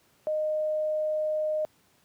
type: tone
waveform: sine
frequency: 616 Hz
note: D#5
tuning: 17 cents flat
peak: -25 dBFS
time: 0.27-1.65 s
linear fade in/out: 0 ms
effects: pink hiss -64 dBFS RMS until 2.04 s + high-pass 100 Hz 12 dB/octave